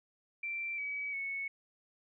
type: tone with pitch steps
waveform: sine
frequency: 2349 / 2278 / 2209 Hz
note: D7 / C#7 / C#7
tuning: 0 / +47 / -7 cents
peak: -35 dBFS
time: 0.43-1.48 s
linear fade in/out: 5 ms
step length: 350 ms
effects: none